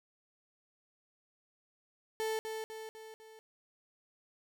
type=tone with echo; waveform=35% pulse; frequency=440 Hz; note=A4; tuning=in tune; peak=-31 dBFS; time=2.2-2.39 s; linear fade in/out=0 ms; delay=250 ms; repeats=4; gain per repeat=-5 dB; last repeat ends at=3.39 s; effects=none